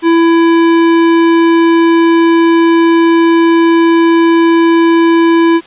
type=tone with tanh clipping; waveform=sine; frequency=333.1 Hz; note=E4; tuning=18 cents sharp; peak=-7 dBFS; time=0.02-5.61 s; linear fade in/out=50 ms; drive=18 dB; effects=white hiss -36 dBFS RMS until 5.66 s + resampled to 8000 Hz